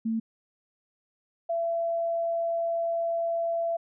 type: tone pair in turn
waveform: sine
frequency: 224.3 / 672.1 Hz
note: A3 / E5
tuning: +34 / +33 cents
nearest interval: octave + perfect fifth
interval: 1899 cents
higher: second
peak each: -25 dBFS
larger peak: neither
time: 0.05-0.2 / 1.49-3.77 s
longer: second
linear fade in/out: 10 ms
effects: none